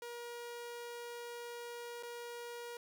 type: tone with dropouts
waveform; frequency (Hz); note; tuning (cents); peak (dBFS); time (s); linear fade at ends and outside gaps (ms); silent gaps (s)
sawtooth; 476.3; A#4; +37; -40; 0.02-2.77; 2; 2.027-2.032
effects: none